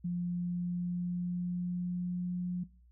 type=tone with pitch glide; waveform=sine; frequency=175.6 to 178.67 Hz; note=F3 to F3; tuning=+10 to +40 cents; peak=-31 dBFS; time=0.04-2.64 s; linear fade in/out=10 ms; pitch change=+30 cents; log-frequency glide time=0.24-2.36 s; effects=noise-tail reverb RT60 0.4 s tail -20 dB re dry + added 60 Hz sine -58 dBFS peak until 2.91 s